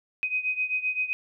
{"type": "beating tone pair", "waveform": "sine", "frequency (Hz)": [2508, 2515.7], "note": ["D#7", "D#7"], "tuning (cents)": [13, 18], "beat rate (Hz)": 7.7, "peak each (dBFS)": [-27, -30], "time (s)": [0.23, 1.13], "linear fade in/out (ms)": 0, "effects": []}